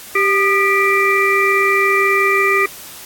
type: harmonic tone with a mistuned harmonic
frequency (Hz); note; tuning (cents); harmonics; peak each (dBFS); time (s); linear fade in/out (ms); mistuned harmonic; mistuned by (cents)
392; G4; 0; 1 / 3 / 5 / 6; -17 / -17 / -17 / -17; 0.15-2.66; 5; 3; +60
effects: white hiss -35 dBFS RMS until 3.05 s + AAC 64 kbps